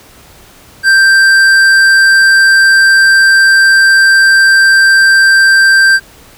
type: tone with tanh clipping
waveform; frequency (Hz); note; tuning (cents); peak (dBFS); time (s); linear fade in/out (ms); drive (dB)
sine; 1572; G6; +4; -5; 0.83-6; 50; 12
effects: pink hiss -39 dBFS RMS until 6.37 s